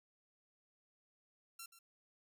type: tone with echo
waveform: 5% pulse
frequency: 1359 Hz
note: F6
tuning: 48 cents flat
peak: -36 dBFS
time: 1.59-1.66 s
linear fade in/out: 5 ms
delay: 130 ms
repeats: 1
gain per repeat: -13 dB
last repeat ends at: 1.79 s
effects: none